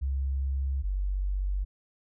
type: tone pair in turn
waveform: sine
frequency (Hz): 67.6 / 47.8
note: C#2 / G1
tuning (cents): -43 / -43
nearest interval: tritone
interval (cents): 600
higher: first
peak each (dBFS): -26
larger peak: neither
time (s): 0.01-0.83 / 0.83-1.65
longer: neither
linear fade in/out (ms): 20
effects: none